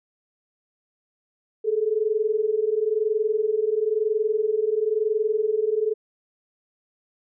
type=tone pair together; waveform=sine; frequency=419 / 440 Hz; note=G#4 / A4; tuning=+15 / 0 cents; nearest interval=minor second; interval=85 cents; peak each=-24 / -22 dBFS; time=1.64-5.94 s; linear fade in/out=20 ms; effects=none